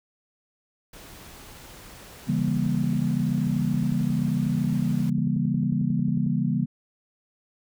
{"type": "noise", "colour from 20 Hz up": "pink", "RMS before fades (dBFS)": -45, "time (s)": [0.93, 5.1], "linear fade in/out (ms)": 5}
{"type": "chord", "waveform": "sine", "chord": "C# diminished seventh", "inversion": "none", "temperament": "just", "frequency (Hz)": [138.59, 166.31, 199.57, 239.5], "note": ["C#3", "E3", "G3", "Bb3"], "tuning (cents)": [0, 16, 31, 47], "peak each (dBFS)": -27, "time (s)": [2.27, 6.66], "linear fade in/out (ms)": 20}
{"type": "click train", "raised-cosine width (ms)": 3, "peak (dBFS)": -30, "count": 45, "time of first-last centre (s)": [2.3, 6.264], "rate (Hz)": 11.1}
{"effects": []}